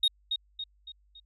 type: tone with echo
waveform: sine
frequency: 3729 Hz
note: A#7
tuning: in tune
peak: -19 dBFS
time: 0.03-0.08 s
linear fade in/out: 5 ms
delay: 280 ms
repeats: 4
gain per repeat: -7 dB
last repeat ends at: 1.2 s
effects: tanh soft clip ceiling -19 dBFS + added 50 Hz sine -62 dBFS peak until 1.25 s